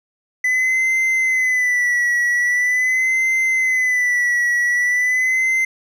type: tone with vibrato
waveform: triangle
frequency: 2000 Hz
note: B6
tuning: 21 cents sharp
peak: -13 dBFS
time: 0.44-5.65 s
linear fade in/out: 5 ms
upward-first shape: sine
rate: 0.43 Hz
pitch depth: 61 cents each way
effects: none